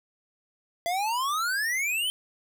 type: exponential sweep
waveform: square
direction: up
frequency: 670 to 3134 Hz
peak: -26 dBFS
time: 0.86-2.1 s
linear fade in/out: 0 ms
effects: none